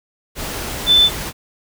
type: tone in noise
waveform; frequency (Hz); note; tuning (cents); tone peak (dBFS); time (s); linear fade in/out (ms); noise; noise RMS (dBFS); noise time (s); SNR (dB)
sine; 3520; A7; 0; -8; 0.86-1.1; 50; pink; -26; 0.35-1.33; +15
effects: none